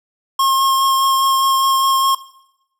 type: tone with vibrato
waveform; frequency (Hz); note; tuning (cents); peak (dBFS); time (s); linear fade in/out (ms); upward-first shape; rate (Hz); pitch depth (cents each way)
square; 1075; C6; +47; -13; 0.39-2.15; 5; sine; 4.9; 10
effects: noise-tail reverb RT60 0.8 s tail -17 dB re dry